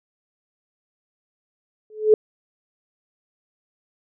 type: tone with exponential growth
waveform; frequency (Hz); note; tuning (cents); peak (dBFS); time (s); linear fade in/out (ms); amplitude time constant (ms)
sine; 429.9; A4; -40; -6; 1.9-2.14; 2; 51
effects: none